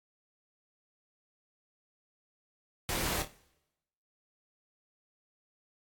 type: noise with echo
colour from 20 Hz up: pink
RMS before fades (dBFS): -33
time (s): 2.89-3.22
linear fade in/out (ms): 0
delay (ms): 27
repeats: 4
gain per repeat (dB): -9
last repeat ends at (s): 3.328
effects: noise-tail reverb RT60 0.9 s tail -21 dB re dry + AAC 64 kbps